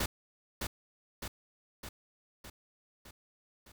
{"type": "noise with echo", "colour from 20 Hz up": "pink", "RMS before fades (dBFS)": -32, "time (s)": [0, 0.06], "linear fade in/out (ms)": 5, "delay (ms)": 610, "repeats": 6, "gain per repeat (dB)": -4, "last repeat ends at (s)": 3.72, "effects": []}